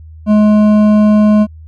sine tone with hard clipping, 211.4 Hz, G#3, 31 cents sharp, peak -7 dBFS, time 0.26-1.47 s, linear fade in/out 50 ms, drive 9 dB, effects added 79 Hz sine -31 dBFS peak until 1.67 s

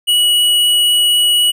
square tone, 2926 Hz, F#7, 20 cents flat, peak -10 dBFS, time 0.07-1.52 s, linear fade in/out 20 ms, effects none

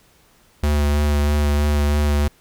square tone with vibrato, 73.42 Hz, D2, in tune, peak -16 dBFS, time 0.63-2.28 s, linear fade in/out 5 ms, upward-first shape sine, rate 3.1 Hz, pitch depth 17 cents each way, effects pink hiss -55 dBFS RMS until 2.4 s

